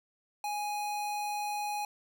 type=tone; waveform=square; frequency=830.6 Hz; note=G#5; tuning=in tune; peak=-33 dBFS; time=0.44-1.85 s; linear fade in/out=2 ms; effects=none